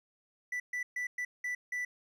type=tone bursts at uneven times; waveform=triangle; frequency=1975.5 Hz; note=B6; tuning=in tune; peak=-31 dBFS; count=6; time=0.52-0.6 / 0.73-0.83 / 0.96-1.07 / 1.18-1.25 / 1.44-1.55 / 1.72-1.85 s; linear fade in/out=5 ms; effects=none